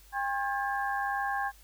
sine tone cluster, 802 / 1076 / 1613 / 1715 Hz, G5 / C6 / G6 / A6, +39 / +48 / +49 / -45 cents, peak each -31 / -36 / -34 / -40 dBFS, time 0.12-1.52 s, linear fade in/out 50 ms, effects added 50 Hz sine -55 dBFS peak until 1.63 s + white hiss -59 dBFS RMS until 1.63 s

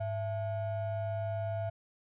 triangle ring-modulated tone, 386.1 Hz, G4, 26 cents flat, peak -27 dBFS, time 0-1.7 s, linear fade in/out 10 ms, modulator 283 Hz, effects resampled to 8000 Hz

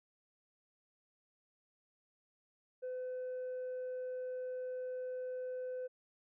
sine tone with tanh clipping, 507 Hz, B4, 45 cents sharp, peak -39 dBFS, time 2.82-5.88 s, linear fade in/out 20 ms, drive 1 dB, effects none

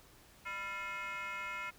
sine tone with frequency modulation, 1760 Hz, A6, in tune, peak -36 dBFS, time 0.45-1.71 s, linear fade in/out 20 ms, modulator 385 Hz, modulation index 2, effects tanh soft clip ceiling -37 dBFS + pink hiss -61 dBFS RMS until 1.78 s

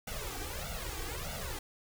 pink noise with flanger, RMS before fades -39 dBFS, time 0.07-1.59 s, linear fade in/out 5 ms, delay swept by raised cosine 1.4 to 2.6 ms, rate 1.6 Hz, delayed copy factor +0.95, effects none

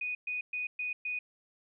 sine tone bursts, 2481 Hz, D#7, 6 cents flat, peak -32 dBFS, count 5, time 0.01-1.19 s, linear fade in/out 5 ms, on 140 ms, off 120 ms, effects none

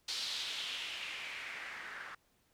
blue noise with low-pass filter sweep, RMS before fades -42 dBFS, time 0.08-2.15 s, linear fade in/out 5 ms, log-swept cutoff 4400 to 1500 Hz, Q 3, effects pink hiss -73 dBFS RMS until 2.53 s

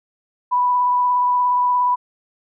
sine tone with vibrato, 987.8 Hz, B5, in tune, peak -14 dBFS, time 0.51-1.96 s, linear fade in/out 20 ms, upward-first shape sine, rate 17 Hz, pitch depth 12 cents each way, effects none

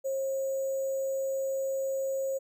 sine tone with sample-and-hold, 538 Hz, C5, 48 cents sharp, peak -28 dBFS, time 0.04-2.39 s, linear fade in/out 20 ms, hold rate 7350 Hz, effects none

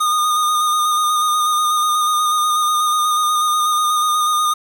square tone with vibrato, 1225 Hz, D#6, 27 cents flat, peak -15 dBFS, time 0-4.54 s, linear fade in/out 10 ms, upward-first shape square, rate 8.2 Hz, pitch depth 18 cents each way, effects 7-bit

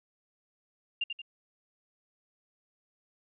sine tone with echo, 2794 Hz, F7, in tune, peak -27 dBFS, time 1.01-1.04 s, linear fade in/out 5 ms, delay 89 ms, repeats 2, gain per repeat -6 dB, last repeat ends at 1.218 s, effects none

